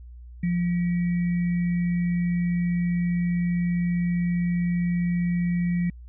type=tone with sample-and-hold; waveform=sine; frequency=175.2 Hz; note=F3; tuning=6 cents sharp; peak=-21 dBFS; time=0.43-5.9 s; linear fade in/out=5 ms; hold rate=2100 Hz; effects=added 60 Hz sine -40 dBFS peak until 6.08 s + resampled to 8000 Hz